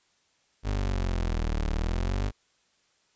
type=exponential two-way sweep; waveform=30% pulse; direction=down then up; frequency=51.8 to 36.71 to 51.8 Hz; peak=-23 dBFS; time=0.63-2.32 s; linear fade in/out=50 ms; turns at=1.68 s; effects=white hiss -68 dBFS RMS until 3.15 s + resampled to 16000 Hz